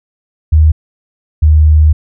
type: tone pair in turn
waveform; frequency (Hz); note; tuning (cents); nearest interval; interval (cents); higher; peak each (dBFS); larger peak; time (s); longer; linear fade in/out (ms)
sine; 77.78 / 76.93; D#2 / D#2; 0 / -19; unison; 19; first; -3; neither; 0.52-0.72 / 1.42-1.93; second; 10
effects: none